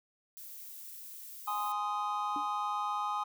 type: noise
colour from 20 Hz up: violet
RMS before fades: -47 dBFS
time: 0.37-1.72 s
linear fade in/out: 0 ms
type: chord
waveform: triangle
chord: Ab major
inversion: none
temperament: just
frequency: 830.6 / 1038.3 / 1245.9 Hz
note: Ab5 / C6 / Eb6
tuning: 0 / -14 / +2 cents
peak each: -34 / -36 / -33 dBFS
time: 1.47-3.24 s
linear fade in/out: 10 ms
type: tone with exponential decay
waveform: sine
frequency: 292.1 Hz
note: D4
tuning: 9 cents flat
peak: -36 dBFS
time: 2.36-2.49 s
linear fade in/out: 2 ms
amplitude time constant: 28 ms
effects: none